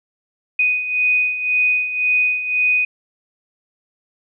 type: beating tone pair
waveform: sine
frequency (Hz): 2489 / 2490.9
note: D#7 / D#7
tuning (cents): 0 / +1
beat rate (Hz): 1.9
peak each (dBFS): -22 / -16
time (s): 0.59-2.85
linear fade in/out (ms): 5
effects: none